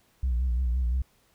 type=tone with vibrato; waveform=sine; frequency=61.74 Hz; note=B1; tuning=in tune; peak=-21 dBFS; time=0.23-1.02 s; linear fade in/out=5 ms; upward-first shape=sine; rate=5.8 Hz; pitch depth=89 cents each way; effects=tanh soft clip ceiling -21 dBFS + pink hiss -65 dBFS RMS until 1.34 s